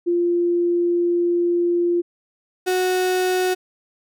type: tone pair in turn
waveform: sine / 35% pulse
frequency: 347.3 / 368 Hz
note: F4 / F#4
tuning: -10 / -9 cents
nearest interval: minor second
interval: 101 cents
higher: second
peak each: -16 dBFS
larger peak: neither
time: 0.06-2.02 / 2.66-3.55 s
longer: first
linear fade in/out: 20 ms
effects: none